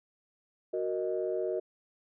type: chord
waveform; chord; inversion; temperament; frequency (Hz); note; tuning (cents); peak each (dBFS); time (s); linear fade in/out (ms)
sine; D# minor; first; equal; 370 / 466.2 / 622.3; F#4 / A#4 / D#5; 0 / 0 / 0; -32 / -34 / -34; 0.73-1.6; 10
effects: tanh soft clip ceiling -20 dBFS